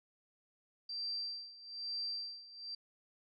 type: tone with tremolo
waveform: sine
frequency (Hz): 4699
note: D8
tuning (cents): 0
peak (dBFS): -36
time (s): 0.89-2.75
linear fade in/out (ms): 5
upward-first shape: sine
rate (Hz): 1.1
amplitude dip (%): 85
effects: none